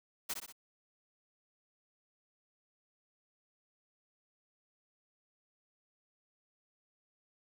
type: noise with echo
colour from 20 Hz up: white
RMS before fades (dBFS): -37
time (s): 0.29-0.34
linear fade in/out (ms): 10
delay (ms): 62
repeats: 3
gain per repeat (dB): -5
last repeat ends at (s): 0.526
effects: none